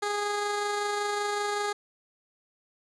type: tone with amplitude modulation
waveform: 15% pulse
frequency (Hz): 412.1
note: G#4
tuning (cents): -13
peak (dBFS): -20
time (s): 0.02-1.73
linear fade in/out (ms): 10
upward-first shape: sine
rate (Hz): 25.3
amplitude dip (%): 25
effects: resampled to 22050 Hz + 10-bit